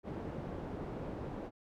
white low-pass noise, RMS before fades -42 dBFS, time 0.03-1.51 s, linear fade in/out 50 ms, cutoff 460 Hz, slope 12 dB/octave, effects none

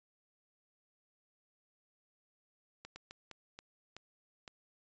slowing click train, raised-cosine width 0.2 ms, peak -30 dBFS, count 7, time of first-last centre 2.85-4.478 s, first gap 110 ms, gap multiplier 1.36, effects resampled to 16000 Hz

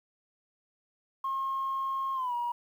sine tone with pitch glide, 1075 to 957.7 Hz, C6 to A#5, +47 to +46 cents, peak -28 dBFS, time 1.24-2.52 s, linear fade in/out 5 ms, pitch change -201 cents, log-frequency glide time 2.14-2.34 s, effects tanh soft clip ceiling -25 dBFS + 10-bit

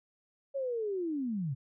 sine linear sweep, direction down, 560 to 122.7 Hz, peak -31 dBFS, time 0.54-1.55 s, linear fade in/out 20 ms, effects none

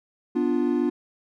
triangle chord, B diminished, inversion none, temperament equal, 246.9 / 293.7 / 349.2 Hz, B3 / D4 / F4, 0 / 0 / 0 cents, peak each -23 dBFS, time 0.35-0.9 s, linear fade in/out 10 ms, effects none

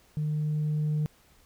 sine tone with level ramp, 151.8 Hz, D#3, 42 cents flat, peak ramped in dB -25 to -22 dBFS, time 0.17-1.06 s, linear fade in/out 0 ms, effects tanh soft clip ceiling -23 dBFS + pink hiss -61 dBFS RMS until 1.45 s

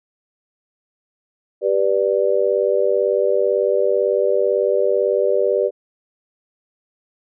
sine chord, G major, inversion none, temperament just, 392 / 490 / 588 Hz, G4 / B4 / D5, 0 / -14 / +2 cents, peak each -19 dBFS, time 1.61-5.71 s, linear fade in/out 50 ms, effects none

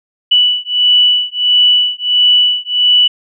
sine beating tone pair, 2960 / 2961.5 Hz, F#7 / F#7, 0 / +1 cents, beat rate 1.5 Hz, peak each -11 dBFS, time 0.31-3.08 s, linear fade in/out 10 ms, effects none

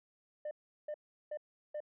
sine tone bursts, 600 Hz, D5, 37 cents sharp, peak -35 dBFS, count 4, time 0.45-1.804 s, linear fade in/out 5 ms, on 61 ms, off 370 ms, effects tanh soft clip ceiling -36 dBFS

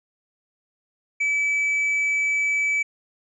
triangle tone, 2299 Hz, D7, 37 cents flat, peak -18 dBFS, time 1.2-2.83 s, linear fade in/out 10 ms, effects resampled to 22050 Hz

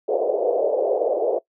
pink band-pass noise, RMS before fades -21 dBFS, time 0.08-1.39 s, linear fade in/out 10 ms, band 420 to 650 Hz, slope 48 dB/octave, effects noise-tail reverb RT60 0.1 s tail -21 dB re dry

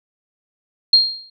sine tone with exponential decay, 4221 Hz, C8, 14 cents sharp, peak -5 dBFS, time 0.93-1.3 s, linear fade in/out 5 ms, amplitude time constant 79 ms, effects none

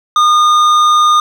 sine tone with hard clipping, 1220 Hz, D#6, 34 cents flat, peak -8 dBFS, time 0.16-1.2 s, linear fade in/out 2 ms, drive 9 dB, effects none

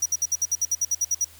square tone bursts, 5800 Hz, F#8, 35 cents flat, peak -20 dBFS, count 13, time 0.02-1.246 s, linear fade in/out 5 ms, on 38 ms, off 61 ms, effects added 80 Hz sine -53 dBFS peak until 1.39 s + white hiss -50 dBFS RMS until 1.39 s

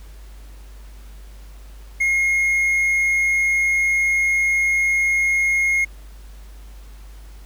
triangle tone, 2149 Hz, C7, 46 cents sharp, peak -14 dBFS, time 2-5.85 s, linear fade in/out 10 ms, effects added 50 Hz sine -37 dBFS peak until 7.45 s + pink hiss -51 dBFS RMS until 7.45 s

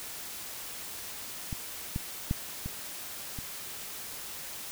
clicks, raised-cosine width 5 ms, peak -22 / -19 / -15 / -23 / -26 dBFS, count 5, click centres 1.528 / 1.961 / 2.311 / 2.66 / 3.388 s, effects white hiss -41 dBFS RMS until 4.71 s

